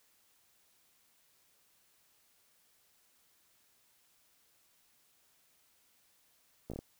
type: slowing click train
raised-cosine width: 2 ms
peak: -28 dBFS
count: 5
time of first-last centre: 6.7-6.79 s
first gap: 16 ms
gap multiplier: 1.23
effects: white hiss -70 dBFS RMS until 6.99 s